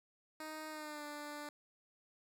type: tone with pitch glide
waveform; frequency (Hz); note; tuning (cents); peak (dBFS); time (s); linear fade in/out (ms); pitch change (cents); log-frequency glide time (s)
10% pulse; 311.1 to 294.7; D#4 to D4; 0 to +6; -36; 0.4-1.49; 2; -94; 0.69-1.04
effects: none

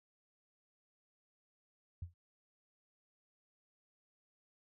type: tone with exponential decay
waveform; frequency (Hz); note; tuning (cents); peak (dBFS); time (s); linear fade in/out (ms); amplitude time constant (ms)
sine; 86.8; F2; -10; -37; 2.02-2.14; 5; 26
effects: none

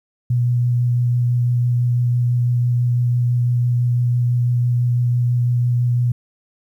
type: tone with vibrato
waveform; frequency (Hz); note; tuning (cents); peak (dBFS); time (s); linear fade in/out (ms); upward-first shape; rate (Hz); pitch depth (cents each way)
sine; 121.8; B2; -24; -14; 0.3-6.12; 5; sine; 6; 11
effects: 9-bit

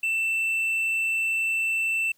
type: tone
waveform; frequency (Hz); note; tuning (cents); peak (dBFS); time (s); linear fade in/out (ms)
triangle; 2669; E7; +21; -21; 0.03-2.12; 5
effects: white hiss -65 dBFS RMS until 2.17 s

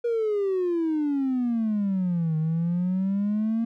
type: exponential two-way sweep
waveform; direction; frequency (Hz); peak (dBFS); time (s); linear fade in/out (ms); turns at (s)
triangle; down then up; 480 to 155.56 to 231.5; -19; 0.04-3.65; 10; 2.37
effects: tanh soft clip ceiling -18 dBFS

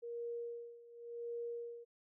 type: tone with tremolo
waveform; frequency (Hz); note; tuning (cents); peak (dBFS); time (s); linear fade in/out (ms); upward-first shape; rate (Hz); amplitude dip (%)
sine; 471.2; A#4; +19; -39; 0.02-1.85; 20; sine; 0.9; 85
effects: none

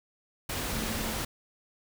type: tone in noise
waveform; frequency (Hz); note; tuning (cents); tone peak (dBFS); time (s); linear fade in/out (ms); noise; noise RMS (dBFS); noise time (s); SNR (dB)
sine; 220; A3; 0; -38; 0.74-1.13; 5; pink; -33; 0.49-1.25; -8
effects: none

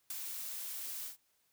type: noise with ADSR envelope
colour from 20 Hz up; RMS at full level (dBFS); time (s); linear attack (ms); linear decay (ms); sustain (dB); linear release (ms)
blue; -38; 0.1-1.17; 4; 17; -4; 120
effects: white hiss -75 dBFS RMS until 1.52 s

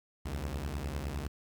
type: beating tone pair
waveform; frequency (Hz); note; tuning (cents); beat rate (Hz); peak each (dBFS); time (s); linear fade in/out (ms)
sawtooth; 66.5 / 76.3; C2 / D#2; +29 / -33; 9.8; -33 / -34; 0.25-1.28; 10
effects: 10-bit

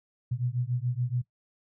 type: beating tone pair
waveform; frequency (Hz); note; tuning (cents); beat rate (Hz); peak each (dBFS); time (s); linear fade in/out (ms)
sine; 120 / 127; B2 / B2; -49 / +49; 7; -30 / -30; 0.31-1.22; 10
effects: noise-tail reverb RT60 0.1 s tail -18 dB re dry

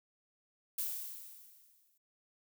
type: noise with exponential decay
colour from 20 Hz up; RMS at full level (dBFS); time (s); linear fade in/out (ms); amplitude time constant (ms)
violet; -35; 0.78-1.98; 5; 260
effects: none

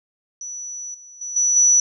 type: tone with level steps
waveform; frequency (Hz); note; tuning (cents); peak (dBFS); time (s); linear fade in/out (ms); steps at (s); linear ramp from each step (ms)
sine; 5920; F#8; 0; -29 / -40 / -27 / -15 / -11; 0.41-1.8; 2; 0.94 / 1.21 / 1.36 / 1.56; 5
effects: none

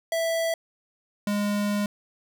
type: tone pair in turn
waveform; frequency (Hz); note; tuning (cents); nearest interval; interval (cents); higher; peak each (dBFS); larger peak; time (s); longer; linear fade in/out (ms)
square; 659.3 / 205.6; E5 / G#3; 0 / -17; octave + minor sixth; 2017; first; -24; neither; 0.12-0.54 / 1.27-1.86; second; 2
effects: none

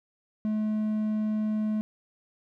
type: tone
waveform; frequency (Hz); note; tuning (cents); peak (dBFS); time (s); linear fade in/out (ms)
triangle; 214.6; A3; -43; -23; 0.45-1.81; 0
effects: none

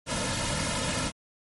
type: noise with comb filter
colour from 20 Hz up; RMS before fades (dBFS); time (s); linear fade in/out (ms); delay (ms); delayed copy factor
pink; -29; 0.06-1.12; 50; 2.6; -0.85
effects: MP3 48 kbps

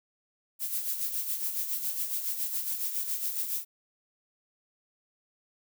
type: noise with tremolo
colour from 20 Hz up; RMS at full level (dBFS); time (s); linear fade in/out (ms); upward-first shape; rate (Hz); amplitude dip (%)
violet; -30; 0.59-3.65; 50; sine; 7.2; 55
effects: none

